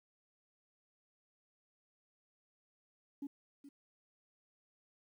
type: tone with echo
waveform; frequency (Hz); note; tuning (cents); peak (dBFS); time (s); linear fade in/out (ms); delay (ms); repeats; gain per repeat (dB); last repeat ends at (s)
sine; 281.4; C#4; +26; -38; 3.22-3.27; 5; 420; 1; -13; 3.69
effects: tanh soft clip ceiling -36 dBFS + 12-bit